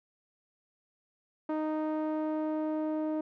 sawtooth tone with low-pass filter sweep, 310 Hz, D#4, 6 cents flat, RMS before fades -32 dBFS, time 1.49-3.21 s, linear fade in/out 5 ms, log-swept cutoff 1000 to 650 Hz, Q 1.1, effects none

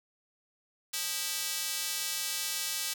square tone with high-pass filter, 177.3 Hz, F3, 26 cents sharp, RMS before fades -34 dBFS, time 0.93-2.94 s, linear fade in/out 10 ms, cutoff 4000 Hz, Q 0.67, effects none

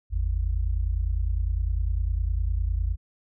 sine tone pair together, 50.84 / 80.7 Hz, G#1 / E2, -36 / -36 cents, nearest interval minor sixth, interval 800 cents, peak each -24 / -27 dBFS, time 0.1-2.97 s, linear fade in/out 50 ms, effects none

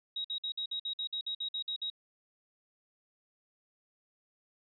sine tone bursts, 3806 Hz, A#7, 35 cents sharp, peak -33 dBFS, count 13, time 0.16-1.901 s, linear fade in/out 5 ms, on 85 ms, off 53 ms, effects none

